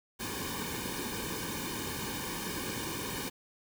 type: noise with comb filter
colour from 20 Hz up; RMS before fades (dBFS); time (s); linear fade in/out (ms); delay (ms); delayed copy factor
pink; -37; 0.19-3.3; 20; 1.5; -1
effects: none